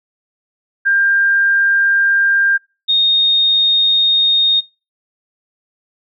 sine tone pair in turn, 1596 / 3701 Hz, G6 / A#7, +31 / -13 cents, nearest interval octave + minor third, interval 1456 cents, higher second, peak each -10 dBFS, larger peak neither, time 0.85-2.58 / 2.88-4.61 s, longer neither, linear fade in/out 20 ms, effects noise-tail reverb RT60 0.3 s tail -25 dB re dry

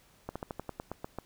slowing click train, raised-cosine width 1 ms, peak -22 dBFS, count 10, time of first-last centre 0.29-1.186 s, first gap 66 ms, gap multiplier 1.1, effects pink hiss -63 dBFS RMS until 1.25 s

